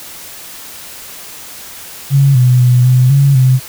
sine tone with pitch steps, 138.5 / 125.5 / 124.3 / 127.1 / 139.4 / 129.4 Hz, C#3 / B2 / B2 / C3 / C#3 / C3, -1 / +28 / +12 / -50 / +10 / -19 cents, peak -5 dBFS, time 2.1-3.6 s, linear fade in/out 50 ms, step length 250 ms, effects white hiss -31 dBFS RMS until 3.68 s

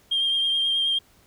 sine tone with vibrato, 3200 Hz, G7, 35 cents sharp, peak -19 dBFS, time 0.11-0.99 s, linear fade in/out 10 ms, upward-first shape sine, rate 9.4 Hz, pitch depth 20 cents each way, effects tanh soft clip ceiling -16 dBFS + pink hiss -58 dBFS RMS until 1.26 s

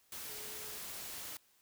sine tone in noise, 424.2 Hz, G#4, 37 cents sharp, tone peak -55 dBFS, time 0.29-0.78 s, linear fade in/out 2 ms, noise white, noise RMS -45 dBFS, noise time 0.12-1.37 s, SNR -13 dB, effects white hiss -70 dBFS RMS until 1.61 s

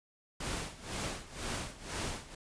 pink noise with tremolo, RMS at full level -36 dBFS, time 0.4-2.35 s, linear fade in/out 5 ms, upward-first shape sine, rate 2 Hz, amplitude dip 85%, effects resampled to 22050 Hz

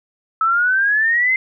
sine exponential sweep, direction up, 1298 to 2093 Hz, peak -13 dBFS, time 0.41-1.36 s, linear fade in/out 2 ms, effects none

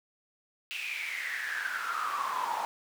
brown noise with high-pass filter sweep, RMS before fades -34 dBFS, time 0.71-2.65 s, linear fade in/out 0 ms, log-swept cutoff 2700 to 870 Hz, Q 9.9, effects none

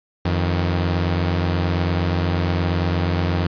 sawtooth tone pair together, 88.53 / 158.2 Hz, F2 / D#3, +24 / +29 cents, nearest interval minor seventh, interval 1005 cents, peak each -15 / -21 dBFS, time 0.25-3.47 s, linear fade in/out 5 ms, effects resampled to 11025 Hz

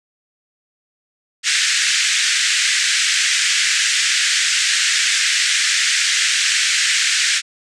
pink band-pass noise, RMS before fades -17 dBFS, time 1.43-7.42 s, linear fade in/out 50 ms, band 1600 to 8400 Hz, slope 48 dB/octave, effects none

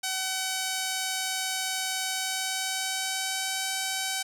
5% pulse tone with pitch glide, 757 to 764.9 Hz, F#5 to G5, +39 to -43 cents, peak -16 dBFS, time 0.03-4.23 s, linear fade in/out 10 ms, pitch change +18 cents, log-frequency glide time 2.04-3.62 s, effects none

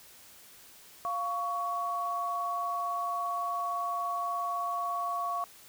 sine tone pair together, 698.5 / 1119.1 Hz, F5 / C#6, 0 / +16 cents, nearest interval minor sixth, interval 816 cents, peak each -35 / -31 dBFS, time 1.05-5.44 s, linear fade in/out 0 ms, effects white hiss -54 dBFS RMS until 5.68 s

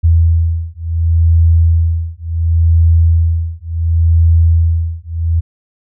sine beating tone pair, 82.41 / 83.11 Hz, E2 / E2, 0 / +15 cents, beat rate 0.7 Hz, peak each -11 dBFS, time 0.03-5.41 s, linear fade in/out 20 ms, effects none

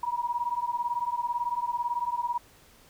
sine beating tone pair, 951 / 969 Hz, A#5 / B5, +34 / -33 cents, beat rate 18 Hz, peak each -30 dBFS, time 0.03-2.38 s, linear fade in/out 5 ms, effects pink hiss -57 dBFS RMS until 2.89 s

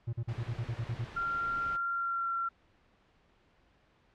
triangle tone bursts, 116.54 Hz, A#2, in tune, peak -29 dBFS, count 10, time 0.07-1.049 s, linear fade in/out 10 ms, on 61 ms, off 41 ms
pink noise, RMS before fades -46 dBFS, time 0.28-1.77 s, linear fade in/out 10 ms
sine tone with pitch glide, 1381 to 1364.3 Hz, F6 to F6, -20 to -41 cents, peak -30 dBFS, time 1.16-2.49 s, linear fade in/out 10 ms, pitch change -21 cents, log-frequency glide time 1.93-2.31 s
effects pink hiss -67 dBFS RMS until 4.14 s + low-pass 3000 Hz 12 dB/octave

